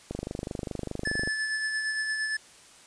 click train, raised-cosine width 2 ms, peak -19 dBFS, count 30, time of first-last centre 0.11-1.275 s, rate 24.9 Hz
square tone with tremolo, 1738 Hz, A6, 22 cents flat, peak -27 dBFS, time 1.05-2.37 s, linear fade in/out 5 ms, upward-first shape sine, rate 8.7 Hz, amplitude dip 35%
effects white hiss -53 dBFS RMS until 2.86 s + resampled to 22050 Hz

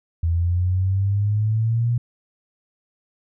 sine exponential sweep, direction up, 82.41 to 120.9 Hz, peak -17 dBFS, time 0.23-1.98 s, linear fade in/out 5 ms, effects none

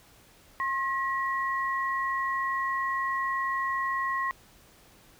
sine tone pair together, 1072 / 1910 Hz, C6 / A#6, +42 / +42 cents, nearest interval minor seventh, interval 1000 cents, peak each -28 / -31 dBFS, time 0.6-4.31 s, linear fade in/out 0 ms, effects pink hiss -57 dBFS RMS until 5.19 s

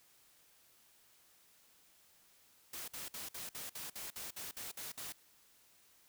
white noise bursts, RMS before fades -45 dBFS, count 12, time 2.73-5.124 s, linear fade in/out 5 ms, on 150 ms, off 54 ms, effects white hiss -67 dBFS RMS until 6.08 s

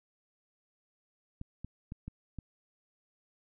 clicks, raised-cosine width 5 ms, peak -28 dBFS, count 5, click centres 1.414 / 1.646 / 1.921 / 2.08 / 2.387 s, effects none

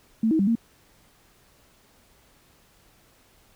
sine tone with pitch steps, 222.8 / 318.9 / 196.8 / 230 Hz, A3 / D#4 / G3 / A#3, +22 / +43 / +7 / -23 cents, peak -18 dBFS, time 0.23-0.554 s, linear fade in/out 5 ms, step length 81 ms, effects pink hiss -59 dBFS RMS until 3.55 s

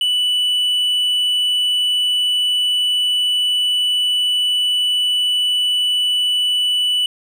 triangle tone, 2969 Hz, F#7, 5 cents sharp, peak -13 dBFS, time 0.01-7.06 s, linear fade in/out 2 ms, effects none

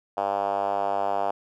5% pulse tone with band-pass filter, 99.7 Hz, G2, 30 cents sharp, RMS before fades -26 dBFS, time 0.17-1.31 s, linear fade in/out 5 ms, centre 720 Hz, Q 3.3, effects none

